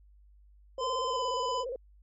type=tone with pitch glide; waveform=square; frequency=1026 to 1003.7 Hz; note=C6 to B5; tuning=-34 to +28 cents; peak=-31 dBFS; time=0.78-1.65 s; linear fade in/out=50 ms; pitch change=-38 cents; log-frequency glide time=1.07-1.24 s
type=tone with vibrato; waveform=sine; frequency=501 Hz; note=B4; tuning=25 cents sharp; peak=-33 dBFS; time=0.78-1.76 s; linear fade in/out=2 ms; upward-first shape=square; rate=17 Hz; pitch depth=100 cents each way
effects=added 50 Hz sine -55 dBFS peak until 2.02 s + MP3 32 kbps